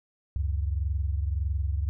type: tone pair together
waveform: sine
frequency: 70.11 / 91.8 Hz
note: C#2 / F#2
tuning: +20 / -13 cents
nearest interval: perfect fourth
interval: 467 cents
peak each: -26 / -31 dBFS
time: 0.36-1.89 s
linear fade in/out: 0 ms
effects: none